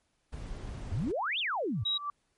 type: noise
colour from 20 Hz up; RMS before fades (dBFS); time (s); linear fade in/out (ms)
brown; -40; 0.32-1.12; 10
type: exponential two-way sweep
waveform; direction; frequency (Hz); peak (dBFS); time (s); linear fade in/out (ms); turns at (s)
sine; up then down; 74 to 3729 to 88.8; -29; 0.91-1.84; 10; 1.39
type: tone with exponential growth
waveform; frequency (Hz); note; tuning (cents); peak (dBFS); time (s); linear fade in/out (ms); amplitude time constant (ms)
sine; 1164; D6; -16; -29; 1.75-2.1; 2; 74
type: tone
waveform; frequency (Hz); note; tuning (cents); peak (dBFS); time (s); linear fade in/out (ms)
sine; 3835; A#7; +48; -27; 1.85-1.98; 10
effects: pink hiss -75 dBFS RMS until 2.37 s + MP3 48 kbps